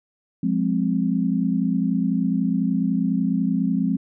sine chord, F minor, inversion none, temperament equal with one note detuned, 177.56 / 207.7 / 261.6 Hz, F3 / Ab3 / C4, +29 / 0 / 0 cents, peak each -23 dBFS, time 0.43-3.97 s, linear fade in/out 5 ms, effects none

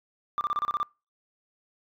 sine tone bursts, 1185 Hz, D6, 15 cents sharp, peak -22 dBFS, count 8, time 0.38-0.83 s, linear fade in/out 0 ms, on 30 ms, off 30 ms, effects noise-tail reverb RT60 0.3 s tail -26 dB re dry + tanh soft clip ceiling -22 dBFS

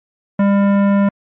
sine tone with hard clipping, 200 Hz, G3, 35 cents sharp, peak -12 dBFS, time 0.39-1.09 s, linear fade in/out 5 ms, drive 17 dB, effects low-pass 2000 Hz 12 dB/octave + MP3 48 kbps

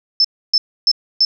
sine tone bursts, 5274 Hz, E8, in tune, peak -9 dBFS, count 4, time 0.2-1.25 s, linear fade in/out 2 ms, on 45 ms, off 290 ms, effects 8-bit

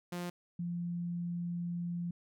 sawtooth / sine tone pair in turn, 176 / 173.18 Hz, F3 / F3, +14 / -14 cents, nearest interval unison, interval 28 cents, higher first, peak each -33 / -34 dBFS, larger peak first, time 0.12-0.3 / 0.59-2.11 s, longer second, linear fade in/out 5 ms, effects none

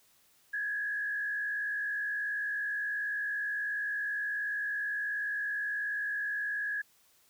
sine tone with frequency modulation, 1676 Hz, G#6, 15 cents sharp, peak -31 dBFS, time 0.53-6.82 s, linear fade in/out 10 ms, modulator 58.6 Hz, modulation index 0.74, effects white hiss -66 dBFS RMS until 7.29 s

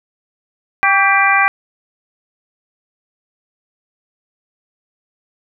harmonic tone with a mistuned harmonic, 395.4 Hz, G4, 15 cents sharp, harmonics 2 / 3 / 4 / 5 / 6, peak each -16 / -16 / -16 / -16 / -16 dBFS, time 0.83-1.48 s, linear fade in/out 0 ms, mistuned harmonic 3, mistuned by -51 cents, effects none

